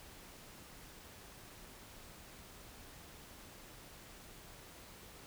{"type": "silence", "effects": ["pink hiss -55 dBFS RMS until 5.26 s"]}